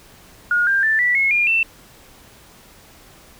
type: tone with pitch steps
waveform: sine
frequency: 1435 / 1592.2 / 1766.7 / 1960.3 / 2175 / 2413 / 2678 Hz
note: F6 / G6 / A6 / B6 / C#7 / D7 / E7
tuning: +47 / +27 / +7 / -13 / -33 / +46 / +27 cents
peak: -14 dBFS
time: 0.51-1.63 s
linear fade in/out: 2 ms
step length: 160 ms
effects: pink hiss -47 dBFS RMS until 3.39 s